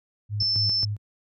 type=tone with tremolo; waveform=sine; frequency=104.2 Hz; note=G#2; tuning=6 cents sharp; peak=-25 dBFS; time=0.29-0.98 s; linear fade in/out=50 ms; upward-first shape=square; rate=3.7 Hz; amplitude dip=80%
type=tone; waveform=sine; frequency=5300 Hz; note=E8; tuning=9 cents sharp; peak=-21 dBFS; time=0.4-0.85 s; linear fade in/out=5 ms
effects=none